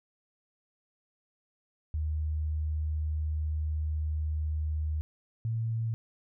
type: tone pair in turn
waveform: sine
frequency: 77 / 113.42 Hz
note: D#2 / A#2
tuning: -17 / -47 cents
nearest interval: perfect fifth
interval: 670 cents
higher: second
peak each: -28 / -28 dBFS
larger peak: neither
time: 1.94-5.01 / 5.45-5.94 s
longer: first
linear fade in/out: 0 ms
effects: none